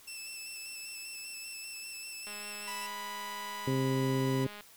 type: tone with vibrato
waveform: 15% pulse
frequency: 2654 Hz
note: E7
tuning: 11 cents sharp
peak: -34 dBFS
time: 0.07-2.87 s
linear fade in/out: 10 ms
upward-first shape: square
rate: 5.1 Hz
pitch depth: 20 cents each way
type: click train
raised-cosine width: 0.3 ms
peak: -31 dBFS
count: 485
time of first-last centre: 2.27-4.608 s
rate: 207 Hz
type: tone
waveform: sawtooth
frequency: 987.8 Hz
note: B5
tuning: in tune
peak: -35 dBFS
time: 2.67-4.45 s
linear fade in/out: 10 ms
type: harmonic tone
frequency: 132.5 Hz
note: C3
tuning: 22 cents sharp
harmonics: 1 / 2 / 3 / 4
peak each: -31 / -32 / -34 / -41 dBFS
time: 3.67-4.47 s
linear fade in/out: 5 ms
effects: white hiss -57 dBFS RMS until 4.76 s